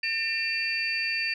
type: tone cluster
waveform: sine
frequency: 1809 / 2386 / 2706 / 4613 Hz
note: A6 / D7 / E7 / D8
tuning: +48 / +27 / +45 / -32 cents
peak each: -31 dBFS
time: 0.03-1.34 s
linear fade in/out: 5 ms
effects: tanh soft clip ceiling -15 dBFS